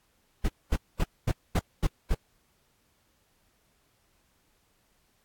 brown noise bursts, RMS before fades -23 dBFS, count 7, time 0.44-2.149 s, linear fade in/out 10 ms, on 47 ms, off 230 ms, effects pink hiss -69 dBFS RMS until 5.24 s + AAC 64 kbps

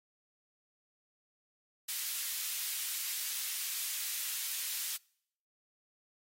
white high-pass noise, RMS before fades -37 dBFS, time 1.88-4.97 s, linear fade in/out 10 ms, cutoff 2200 Hz, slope 12 dB/octave, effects noise-tail reverb RT60 0.7 s tail -26 dB re dry + AAC 48 kbps

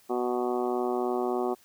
harmonic tone, 123.47 Hz, B2, in tune, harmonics 2 / 3 / 4 / 5 / 6 / 7 / 8 / 9 / 10, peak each -34 / -28 / -38 / -38 / -33 / -40 / -45 / -39 / -45 dBFS, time 0.09-1.55 s, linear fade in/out 20 ms, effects white hiss -60 dBFS RMS until 1.64 s

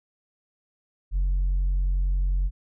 sine tone with tanh clipping, 45.56 Hz, F#1, 26 cents flat, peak -21 dBFS, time 1.11-2.51 s, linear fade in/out 50 ms, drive 1 dB, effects none

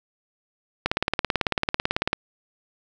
click train, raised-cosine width 0.3 ms, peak -5 dBFS, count 24, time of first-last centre 0.86-2.131 s, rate 18.1 Hz, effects none

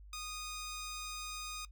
10% pulse tone, 1237 Hz, D#6, 10 cents flat, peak -33 dBFS, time 0.13-1.65 s, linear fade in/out 2 ms, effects noise-tail reverb RT60 0.1 s tail -18 dB re dry + added 50 Hz sine -51 dBFS peak until 1.71 s

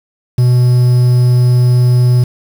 triangle tone with quantisation, 123.8 Hz, B2, 5 cents sharp, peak -4 dBFS, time 0.38-2.24 s, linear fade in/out 5 ms, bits 5, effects none

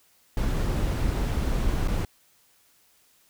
brown noise with dropouts, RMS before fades -25 dBFS, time 0.37-2.05 s, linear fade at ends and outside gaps 2 ms, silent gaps 1.876-1.882 s, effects white hiss -62 dBFS RMS until 3.29 s

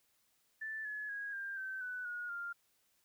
sine tone with pitch steps, 1760 / 1703 / 1647.8 / 1594.5 / 1542.8 / 1492.9 / 1444.5 / 1397.7 Hz, A6 / G#6 / G#6 / G6 / G6 / F#6 / F#6 / F6, 0 / +43 / -14 / +29 / -28 / +15 / -42 / +1 cents, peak -39 dBFS, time 0.61-2.53 s, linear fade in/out 10 ms, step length 240 ms, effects white hiss -75 dBFS RMS until 3.04 s

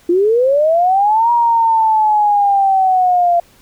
sine linear two-way sweep, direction up then down, 335.3 to 953 to 686 Hz, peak -9 dBFS, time 0.09-3.4 s, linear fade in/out 5 ms, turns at 1.31 s, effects pink hiss -49 dBFS RMS until 3.61 s

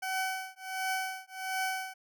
20% pulse tone with tremolo, 757 Hz, F#5, 39 cents sharp, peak -24 dBFS, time 0.02-1.94 s, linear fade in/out 10 ms, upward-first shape triangle, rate 1.4 Hz, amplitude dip 100%, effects none

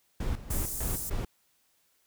brown noise with tremolo, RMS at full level -31 dBFS, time 0.2-1.25 s, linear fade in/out 5 ms, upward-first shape square, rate 3.3 Hz, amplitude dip 75%
pink high-pass noise, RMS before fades -36 dBFS, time 0.5-1.1 s, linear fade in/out 10 ms, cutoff 7200 Hz, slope 24 dB/octave
effects white hiss -70 dBFS RMS until 2.06 s

